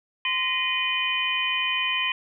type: tone cluster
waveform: sine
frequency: 1034 / 1874 / 2041 / 2462 / 3038 Hz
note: C6 / A#6 / C7 / D#7 / F#7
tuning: -21 / +9 / -44 / -19 / +45 cents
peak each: -31 / -32 / -35 / -26 / -27 dBFS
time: 0.25-2.12 s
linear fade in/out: 2 ms
effects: none